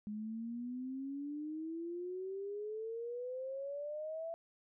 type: exponential sweep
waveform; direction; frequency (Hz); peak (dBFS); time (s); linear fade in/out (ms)
sine; up; 207.7 to 671; -39; 0.07-4.34; 0
effects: none